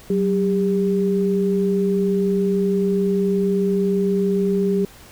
sine tone pair together, 188.82 / 400.1 Hz, F#3 / G4, +35 / +35 cents, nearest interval octave + minor second, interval 1300 cents, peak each -19 dBFS, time 0.1-4.85 s, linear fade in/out 2 ms, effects pink hiss -45 dBFS RMS until 5.11 s

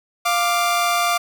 sawtooth tone pair together, 698.5 / 1178.8 Hz, F5 / D6, 0 / +6 cents, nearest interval major sixth, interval 906 cents, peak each -16 dBFS, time 0.25-1.18 s, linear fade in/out 10 ms, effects none

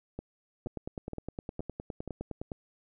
two click trains, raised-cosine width 2 ms, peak -24 / -23 dBFS, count 5 / 19, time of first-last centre 0.19-2.077 / 0.67-2.518 s, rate 2.12 / 9.74 Hz, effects none

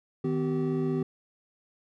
triangle tone cluster, 157 / 252.9 / 385.1 Hz, D#3 / B3 / G4, +16 / +41 / -31 cents, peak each -28 dBFS, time 0.24-1.03 s, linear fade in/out 5 ms, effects none

